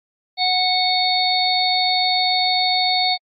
harmonic tone, 737 Hz, F#5, 7 cents flat, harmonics 1 / 3 / 5 / 6, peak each -20 / -25 / -22 / -20 dBFS, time 0.37-3.18 s, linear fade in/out 50 ms, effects AAC 64 kbps

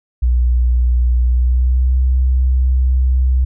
sine tone with pitch glide, 60.9 to 64 Hz, B1 to C2, -24 to -38 cents, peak -10 dBFS, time 0.22-3.45 s, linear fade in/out 10 ms, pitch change +86 cents, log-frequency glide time 1.23-1.98 s, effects none

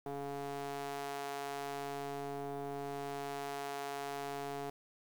sawtooth ring-modulated tone, 140.8 Hz, C#3, 27 cents sharp, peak -32 dBFS, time 0.06-4.7 s, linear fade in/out 2 ms, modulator 563 Hz, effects 10-bit

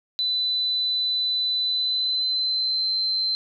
sine tone with pitch glide, 4000 to 4098 Hz, B7 to C8, +21 to -37 cents, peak -21 dBFS, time 0.19-3.35 s, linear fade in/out 0 ms, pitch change +42 cents, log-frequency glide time 1.64-2.87 s, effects none

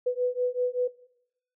sine beating tone pair, 493.9 / 499.1 Hz, B4 / B4, 0 / +18 cents, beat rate 5.2 Hz, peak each -27 dBFS, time 0.06-0.88 s, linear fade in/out 10 ms, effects noise-tail reverb RT60 0.8 s tail -20 dB re dry

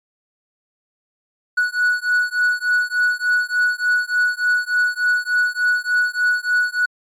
triangle beating tone pair, 1469 / 1472.4 Hz, F#6 / F#6, -13 / -9 cents, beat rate 3.4 Hz, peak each -17 dBFS, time 1.57-6.86 s, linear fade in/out 10 ms, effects MP3 64 kbps

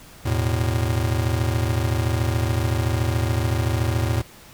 square chord, E suspended fourth, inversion none, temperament just, 82.41 / 109.88 / 123.61 Hz, E2 / A2 / B2, 0 / -2 / +2 cents, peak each -25 / -23 / -28 dBFS, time 0.25-4.22 s, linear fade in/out 10 ms, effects pink hiss -46 dBFS RMS until 4.53 s

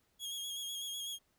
sawtooth tone with vibrato, 3293 Hz, G#7, 15 cents flat, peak -36 dBFS, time 0.19-1.19 s, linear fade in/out 50 ms, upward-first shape square, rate 8 Hz, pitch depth 26 cents each way, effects pink hiss -75 dBFS RMS until 1.38 s

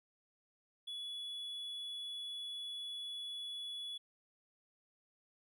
triangle tone, 3404 Hz, G#7, 42 cents sharp, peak -40 dBFS, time 0.87-3.98 s, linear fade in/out 10 ms, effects none

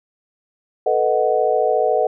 sine chord, B dominant seventh, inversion third, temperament equal, 440 / 493.9 / 622.3 / 740 Hz, A4 / B4 / D#5 / F#5, 0 / 0 / 0 / 0 cents, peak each -20 dBFS, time 0.86-2.07 s, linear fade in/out 5 ms, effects none

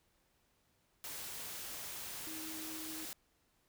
sine tone in noise, 316.4 Hz, D#4, 29 cents sharp, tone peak -47 dBFS, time 2.27-3.05 s, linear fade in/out 0 ms, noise white, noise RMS -45 dBFS, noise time 1.04-3.13 s, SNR -5 dB, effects pink hiss -75 dBFS RMS until 3.68 s

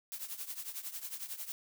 blue noise with tremolo, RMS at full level -39 dBFS, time 0.12-1.52 s, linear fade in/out 0 ms, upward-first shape triangle, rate 11 Hz, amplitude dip 85%, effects none

